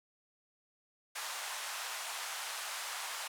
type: band-pass noise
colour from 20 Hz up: pink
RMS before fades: -41 dBFS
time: 1.15-3.28 s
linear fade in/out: 10 ms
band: 780 to 12000 Hz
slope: 24 dB/octave
effects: none